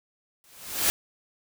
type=noise with exponential growth; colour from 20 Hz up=white; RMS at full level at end=-20 dBFS; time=0.44-0.9 s; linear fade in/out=0 ms; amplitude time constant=100 ms; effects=none

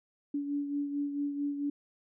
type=beating tone pair; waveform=sine; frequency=286 / 290.5 Hz; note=D4 / D4; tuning=-46 / -19 cents; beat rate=4.5 Hz; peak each=-31 / -40 dBFS; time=0.34-1.7 s; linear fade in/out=5 ms; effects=none

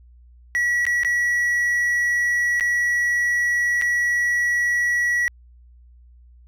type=tone with dropouts; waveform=triangle; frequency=1933 Hz; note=B6; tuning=38 cents flat; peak=-16 dBFS; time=0.55-5.28 s; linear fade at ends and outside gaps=0 ms; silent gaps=0.853-0.866 / 1.034-1.048 / 2.598-2.608 / 3.814-3.821 s; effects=added 60 Hz sine -46 dBFS peak until 6.47 s

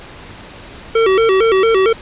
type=tone with vibrato; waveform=square; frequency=415.3 Hz; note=G#4; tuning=in tune; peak=-10 dBFS; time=0.95-1.93 s; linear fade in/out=5 ms; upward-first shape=square; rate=4.4 Hz; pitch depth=150 cents each way; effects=pink hiss -35 dBFS RMS until 2.01 s + resampled to 8000 Hz

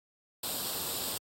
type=noise with comb filter; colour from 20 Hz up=white; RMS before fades=-35 dBFS; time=0.43-1.18 s; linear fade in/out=5 ms; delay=0.24 ms; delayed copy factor=+0.6; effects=high-pass 80 Hz 12 dB/octave + AAC 48 kbps

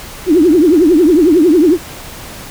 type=tone with vibrato; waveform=sine; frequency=329.6 Hz; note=E4; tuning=in tune; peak=-5 dBFS; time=0.26-1.78 s; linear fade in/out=50 ms; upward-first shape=triangle; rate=11 Hz; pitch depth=260 cents each way; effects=pink hiss -30 dBFS RMS until 2.5 s

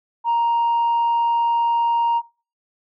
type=tone; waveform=sine; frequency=935 Hz; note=A#5; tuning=5 cents sharp; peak=-14 dBFS; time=0.24-2.22 s; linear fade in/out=50 ms; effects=noise-tail reverb RT60 0.4 s tail -24 dB re dry + tanh soft clip ceiling -14 dBFS

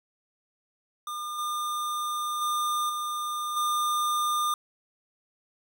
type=tone with level steps; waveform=square; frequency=1206 Hz; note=D6; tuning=46 cents sharp; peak=-33 / -29 / -26 / -30 / -25 dBFS; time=1.07-4.54 s; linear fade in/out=2 ms; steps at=1.38 / 2.41 / 2.89 / 3.56 s; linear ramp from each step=10 ms; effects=none

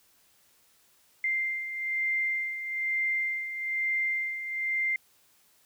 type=beating tone pair; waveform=sine; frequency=2093 / 2094.1 Hz; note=C7 / C7; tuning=0 / +1 cents; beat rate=1.1 Hz; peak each=-35 / -28 dBFS; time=1.24-4.96 s; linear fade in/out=2 ms; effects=white hiss -64 dBFS RMS until 5.65 s

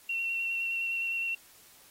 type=tone with vibrato; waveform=sine; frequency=2724 Hz; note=F7; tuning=44 cents flat; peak=-29 dBFS; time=0.09-1.35 s; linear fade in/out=5 ms; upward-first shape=square; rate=9.7 Hz; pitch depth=11 cents each way; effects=white hiss -57 dBFS RMS until 1.9 s + AAC 48 kbps

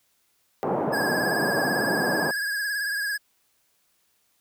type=band-pass noise; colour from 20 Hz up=white; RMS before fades=-26 dBFS; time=0.63-2.31 s; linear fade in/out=0 ms; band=150 to 850 Hz; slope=24 dB/octave
type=tone with vibrato; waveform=square; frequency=1653 Hz; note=G#6; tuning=9 cents flat; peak=-26 dBFS; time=0.92-3.18 s; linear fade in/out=20 ms; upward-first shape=triangle; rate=18 Hz; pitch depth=67 cents each way
effects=white hiss -68 dBFS RMS until 4.4 s

